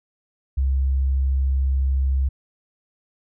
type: tone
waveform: sine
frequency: 66.9 Hz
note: C2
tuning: 39 cents sharp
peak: -17 dBFS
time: 0.57-2.29 s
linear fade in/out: 10 ms
effects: none